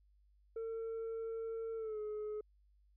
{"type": "tone with pitch glide", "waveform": "sine", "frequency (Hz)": [452, 424.2], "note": ["A4", "G#4"], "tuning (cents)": [47, 37], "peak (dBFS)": -36, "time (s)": [0.56, 2.41], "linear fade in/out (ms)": 5, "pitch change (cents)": -110, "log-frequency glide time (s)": [1.76, 1.99], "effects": ["tanh soft clip ceiling -38 dBFS", "added 50 Hz sine -66 dBFS peak until 2.96 s"]}